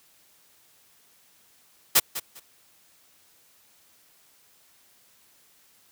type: noise with echo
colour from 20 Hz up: white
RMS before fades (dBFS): -17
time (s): 1.95-2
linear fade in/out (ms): 10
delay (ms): 200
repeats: 2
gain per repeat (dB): -14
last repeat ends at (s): 2.4
effects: white hiss -60 dBFS RMS until 5.91 s + high-pass 60 Hz 12 dB/octave